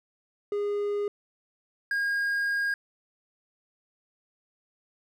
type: tone pair in turn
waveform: triangle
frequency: 410 / 1626.3 Hz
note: G#4 / G#6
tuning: -22 / -37 cents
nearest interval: 2 octaves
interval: 2385 cents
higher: second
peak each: -24 / -23 dBFS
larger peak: second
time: 0.52-1.08 / 1.91-2.74 s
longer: second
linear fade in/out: 2 ms
effects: none